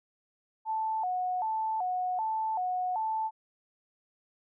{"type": "tone with vibrato", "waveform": "sine", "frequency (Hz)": 802, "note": "G5", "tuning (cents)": 39, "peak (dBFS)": -28, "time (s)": [0.65, 3.31], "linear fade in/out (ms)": 50, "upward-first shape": "square", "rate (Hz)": 1.3, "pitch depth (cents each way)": 160, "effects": []}